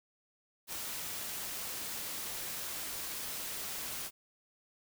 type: noise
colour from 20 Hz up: white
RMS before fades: -40 dBFS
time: 0.67-4.11 s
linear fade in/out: 50 ms
effects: none